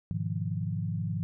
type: chord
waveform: sine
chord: F half-diminished seventh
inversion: first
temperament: equal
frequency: 103.83 / 123.47 / 155.56 / 174.61 Hz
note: Ab2 / Cb3 / Eb3 / F3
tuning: 0 / 0 / 0 / 0 cents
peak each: -33 / -38 / -34 / -35 dBFS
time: 0.11-1.23 s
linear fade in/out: 0 ms
effects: none